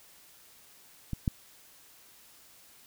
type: clicks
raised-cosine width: 5 ms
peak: -20 / -14 dBFS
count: 2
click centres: 1.133 / 1.278 s
effects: white hiss -57 dBFS RMS until 2.86 s